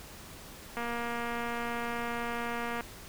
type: click train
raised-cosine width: 0.5 ms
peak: -21 dBFS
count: 482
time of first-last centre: 0.77-2.808 s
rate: 236 Hz
effects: pink hiss -48 dBFS RMS until 3.08 s